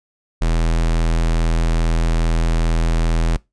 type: tone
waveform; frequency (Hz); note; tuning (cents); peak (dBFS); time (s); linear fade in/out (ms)
square; 41.2; E1; 0; -15; 0.41-3.37; 10
effects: noise-tail reverb RT60 0.2 s tail -22 dB re dry + resampled to 22050 Hz